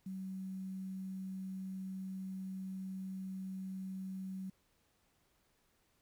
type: tone with quantisation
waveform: sine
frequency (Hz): 189.5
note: F#3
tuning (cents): +42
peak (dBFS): -40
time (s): 0.06-4.5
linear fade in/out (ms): 5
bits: 11
effects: pink hiss -75 dBFS RMS until 6.01 s